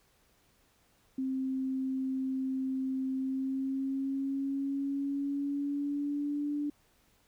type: tone with pitch glide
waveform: sine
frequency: 263.4 to 292.3 Hz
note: C4 to D4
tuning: +12 to -8 cents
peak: -30 dBFS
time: 1.18-6.7 s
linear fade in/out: 5 ms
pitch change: +180 cents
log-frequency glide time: 3.14-6.55 s
effects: pink hiss -68 dBFS RMS until 7.27 s